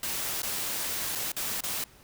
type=noise with dropouts; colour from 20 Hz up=white; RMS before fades=-32 dBFS; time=0.03-1.84 s; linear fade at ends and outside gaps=2 ms; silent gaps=0.42-0.431 / 1.152-1.155 / 1.319-1.365 / 1.607-1.636 s; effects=pink hiss -56 dBFS RMS until 2.03 s